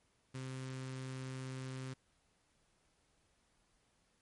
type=tone with notch filter; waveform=sawtooth; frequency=130.7 Hz; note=C3; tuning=1 cent flat; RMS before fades=-44 dBFS; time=0.34-1.94 s; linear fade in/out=10 ms; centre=710 Hz; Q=1.4; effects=pink hiss -75 dBFS RMS until 4.21 s + MP3 48 kbps